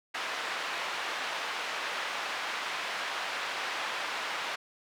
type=band-pass noise; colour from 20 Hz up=pink; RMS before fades=-35 dBFS; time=0.14-4.56 s; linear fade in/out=10 ms; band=890 to 3300 Hz; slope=12 dB/octave; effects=none